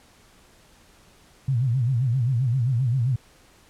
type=tone with vibrato; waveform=sine; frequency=124.6 Hz; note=B2; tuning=16 cents sharp; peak=-19 dBFS; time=1.48-3.16 s; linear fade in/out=5 ms; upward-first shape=sine; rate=7.6 Hz; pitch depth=160 cents each way; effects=pink hiss -55 dBFS RMS until 3.69 s + low-pass 11000 Hz 12 dB/octave